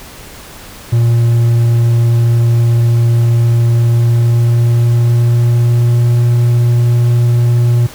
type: tone with pitch glide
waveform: triangle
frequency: 117.4 to 119.66 Hz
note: A#2 to A#2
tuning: +13 to +46 cents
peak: -5 dBFS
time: 0.92-7.87 s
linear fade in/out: 10 ms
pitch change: +33 cents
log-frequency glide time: 3.7-6.2 s
effects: pink hiss -33 dBFS RMS until 7.94 s